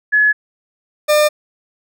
sine / 40% pulse tone pair in turn, 1700 / 601 Hz, G#6 / D5, +40 / +40 cents, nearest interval octave + tritone, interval 1800 cents, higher first, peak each -9 dBFS, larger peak neither, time 0.12-0.33 / 1.08-1.29 s, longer neither, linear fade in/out 20 ms, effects none

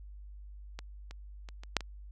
clicks, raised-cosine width 0.2 ms, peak -24 / -29 / -30 / -30 / -8 / -24 dBFS, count 6, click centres 0.79 / 1.11 / 1.488 / 1.635 / 1.767 / 1.807 s, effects added 50 Hz sine -45 dBFS peak until 2.11 s

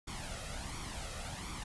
pink noise with flanger, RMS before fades -42 dBFS, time 0.07-1.64 s, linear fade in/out 10 ms, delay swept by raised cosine 0.88 to 1.58 ms, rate 1.4 Hz, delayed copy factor +0.6, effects resampled to 24000 Hz

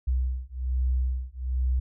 sine beating tone pair, 62.9 / 64.1 Hz, B1 / C2, +32 / -35 cents, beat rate 1.2 Hz, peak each -27 dBFS, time 0.07-1.8 s, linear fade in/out 10 ms, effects none

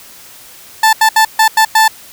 30% pulse tone bursts at uneven times, 881 Hz, A5, 2 cents sharp, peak -3 dBFS, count 6, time 0.83-0.93 / 1.01-1.09 / 1.16-1.25 / 1.39-1.48 / 1.57-1.65 / 1.75-1.88 s, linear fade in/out 5 ms, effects white hiss -37 dBFS RMS until 2.12 s

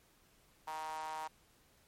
sawtooth tone with high-pass filter, 156.8 Hz, D#3, 14 cents sharp, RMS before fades -42 dBFS, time 0.67-1.28 s, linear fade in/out 10 ms, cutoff 880 Hz, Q 9.7, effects pink hiss -68 dBFS RMS until 1.87 s + MP3 64 kbps

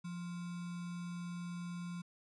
sine tone with sample-and-hold, 174.61 Hz, F3, in tune, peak -40 dBFS, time 0.04-2.02 s, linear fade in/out 10 ms, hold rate 1225 Hz, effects resampled to 22050 Hz

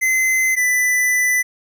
square tone pair in turn, 2051 / 1992.6 Hz, C7 / B6, -35 / +15 cents, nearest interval minor second, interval 50 cents, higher first, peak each -15 dBFS, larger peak neither, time 0.01-0.56 / 0.56-1.43 s, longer second, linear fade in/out 20 ms, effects none

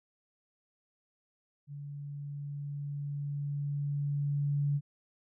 sine tone with level ramp, 143.5 Hz, D3, 40 cents flat, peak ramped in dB -40 to -26 dBFS, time 1.67-4.81 s, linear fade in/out 50 ms, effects none

